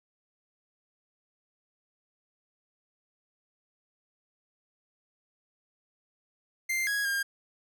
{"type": "tone with pitch steps", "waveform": "45% pulse", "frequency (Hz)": [2094, 1659, 1610], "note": ["C7", "G#6", "G6"], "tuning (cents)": [1, -2, 46], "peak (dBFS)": -27, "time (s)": [6.69, 7.23], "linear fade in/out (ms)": 10, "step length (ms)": 180, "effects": []}